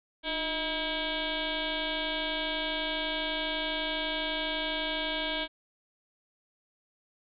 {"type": "tone with frequency modulation", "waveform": "sine", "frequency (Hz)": 1942, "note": "B6", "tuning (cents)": -30, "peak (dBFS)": -29, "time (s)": [0.23, 5.48], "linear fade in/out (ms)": 50, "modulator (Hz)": 328, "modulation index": 5.4, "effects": []}